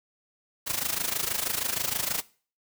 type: noise with amplitude modulation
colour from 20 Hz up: white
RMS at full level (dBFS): -26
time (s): 0.66-2.22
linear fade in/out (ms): 20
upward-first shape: sine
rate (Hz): 26.3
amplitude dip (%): 80
effects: noise-tail reverb RT60 0.4 s tail -20 dB re dry